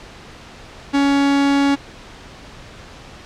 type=tone; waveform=45% pulse; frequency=280 Hz; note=C#4; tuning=18 cents sharp; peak=-13 dBFS; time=0.93-1.76 s; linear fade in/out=20 ms; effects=pink hiss -39 dBFS RMS until 3.25 s + low-pass 5000 Hz 12 dB/octave